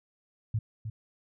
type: tone with echo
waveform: sine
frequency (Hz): 109.5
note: A2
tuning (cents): -8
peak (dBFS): -25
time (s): 0.54-0.59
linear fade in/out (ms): 5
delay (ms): 310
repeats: 1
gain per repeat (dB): -8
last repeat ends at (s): 0.9
effects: none